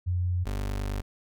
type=tone pair in turn; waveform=sine / 30% pulse; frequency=89.4 / 49.37 Hz; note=F2 / G1; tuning=+41 / +13 cents; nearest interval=minor seventh; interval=1028 cents; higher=first; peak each=-24 / -26 dBFS; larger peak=first; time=0.06-0.45 / 0.45-1.02 s; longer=second; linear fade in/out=20 ms; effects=none